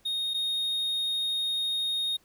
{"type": "tone pair in turn", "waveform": "triangle", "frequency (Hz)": [3714, 3714], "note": ["A#7", "A#7"], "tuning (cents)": [-7, -7], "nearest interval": "unison", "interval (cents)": 0, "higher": "neither", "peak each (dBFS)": [-26, -25], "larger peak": "second", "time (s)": [[0.05, 0.34], [0.34, 2.17]], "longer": "second", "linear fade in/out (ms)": 10, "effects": ["pink hiss -64 dBFS RMS until 2.24 s"]}